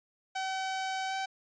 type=tone with pitch glide; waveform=sawtooth; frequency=762 to 769.1 Hz; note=G5 to G5; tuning=-49 to -33 cents; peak=-28 dBFS; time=0.35-1.26 s; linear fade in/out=10 ms; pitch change=+16 cents; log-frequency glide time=1.07-1.14 s; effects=resampled to 16000 Hz